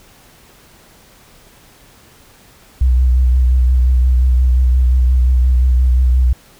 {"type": "tone with vibrato", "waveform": "sine", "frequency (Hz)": 62.9, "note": "B1", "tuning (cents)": 32, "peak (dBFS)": -7, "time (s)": [2.81, 6.33], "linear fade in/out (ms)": 5, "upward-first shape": "sine", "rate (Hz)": 5.7, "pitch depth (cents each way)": 38, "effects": ["tanh soft clip ceiling -5 dBFS", "pink hiss -46 dBFS RMS until 6.59 s"]}